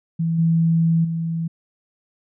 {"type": "tone with level steps", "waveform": "sine", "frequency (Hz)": 164.81, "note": "E3", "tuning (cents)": 0, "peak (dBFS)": [-18, -14, -21], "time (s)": [0.19, 1.48], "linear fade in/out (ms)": 10, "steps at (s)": [0.38, 1.04], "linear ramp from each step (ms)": 10, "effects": []}